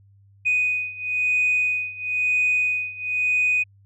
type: beating tone pair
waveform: sine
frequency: 2489 / 2490 Hz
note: D#7 / D#7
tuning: 0 / +1 cents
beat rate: 1 Hz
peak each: -23 / -21 dBFS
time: 0.45-3.64 s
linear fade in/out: 20 ms
effects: tanh soft clip ceiling -13 dBFS + added 99 Hz sine -51 dBFS peak until 3.85 s